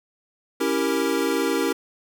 square chord, C# diminished seventh, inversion none, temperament equal, 277.2 / 329.6 / 392 / 466.2 Hz, C#4 / E4 / G4 / Bb4, 0 / 0 / 0 / 0 cents, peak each -27 dBFS, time 0.6-1.73 s, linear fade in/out 10 ms, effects none

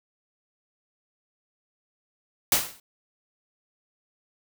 white noise with exponential decay, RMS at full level -17 dBFS, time 2.52-2.8 s, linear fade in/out 2 ms, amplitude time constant 60 ms, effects none

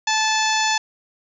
harmonic tone, 872 Hz, A5, 16 cents flat, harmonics 1 / 2 / 3 / 4 / 5 / 6 / 7 / 8, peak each -21 / -24 / -26 / -27 / -28 / -29 / -29 / -30 dBFS, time 0.07-0.78 s, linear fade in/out 5 ms, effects none

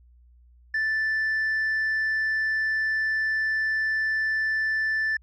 sine tone with tanh clipping, 1760 Hz, A6, in tune, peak -23 dBFS, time 0.74-5.17 s, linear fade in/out 5 ms, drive 1 dB, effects added 60 Hz sine -52 dBFS peak until 5.22 s

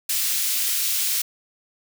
white high-pass noise, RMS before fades -23 dBFS, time 0.09-1.22 s, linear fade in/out 5 ms, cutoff 2600 Hz, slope 12 dB/octave, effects none

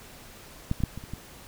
clicks, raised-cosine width 5 ms, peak -13 / -21 / -11 / -24 / -29 / -22 dBFS, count 6, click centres 0.714 / 0.804 / 0.837 / 0.976 / 1.039 / 1.136 s, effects pink hiss -48 dBFS RMS until 1.47 s

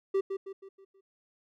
triangle tone with echo, 388.8 Hz, G4, 14 cents flat, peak -22 dBFS, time 0.14-0.21 s, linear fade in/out 10 ms, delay 160 ms, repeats 5, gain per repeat -7 dB, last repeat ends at 1.01 s, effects none

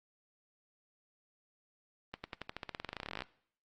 accelerating click train, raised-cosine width 0.3 ms, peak -23 dBFS, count 25, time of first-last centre 2.14-3.221 s, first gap 100 ms, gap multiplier 0.92, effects noise-tail reverb RT60 0.6 s tail -20 dB re dry + Opus 24 kbps

